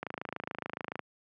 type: click train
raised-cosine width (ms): 0.5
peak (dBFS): -20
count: 27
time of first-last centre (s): 0.03-0.993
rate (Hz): 27
effects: high-pass 150 Hz 12 dB/octave